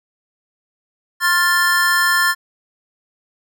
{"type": "chord", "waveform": "square", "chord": "F major", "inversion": "second", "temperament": "equal with one note detuned", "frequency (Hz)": [1063.6, 1396.9, 1760], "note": ["C6", "F6", "A6"], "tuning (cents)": [28, 0, 0], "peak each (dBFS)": [-21, -20, -16], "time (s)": [1.2, 2.35], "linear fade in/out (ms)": 50, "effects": []}